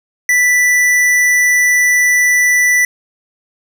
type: tone with hard clipping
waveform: triangle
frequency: 1976 Hz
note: B6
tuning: in tune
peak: -10 dBFS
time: 0.29-2.85 s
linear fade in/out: 2 ms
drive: 17 dB
effects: none